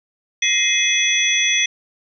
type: tone cluster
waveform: sine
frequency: 1896 / 2085 / 2529 / 3381 / 5970 Hz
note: A#6 / C7 / D#7 / G#7 / F#8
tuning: +29 / -7 / +28 / +30 / +15 cents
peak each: -26 / -22 / -21 / -19 / -21 dBFS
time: 0.42-1.66 s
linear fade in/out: 5 ms
effects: none